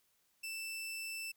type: tone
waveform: sawtooth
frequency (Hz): 2658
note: E7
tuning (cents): +14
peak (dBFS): -37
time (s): 0.43-1.32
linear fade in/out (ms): 10
effects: white hiss -75 dBFS RMS until 1.36 s